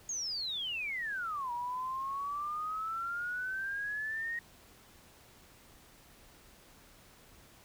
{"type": "exponential two-way sweep", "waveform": "sine", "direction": "down then up", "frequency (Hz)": [6700, 951, 1882], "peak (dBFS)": -34, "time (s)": [0.09, 4.39], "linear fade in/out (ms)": 2, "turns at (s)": 1.52, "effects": ["pink hiss -59 dBFS RMS until 7.64 s"]}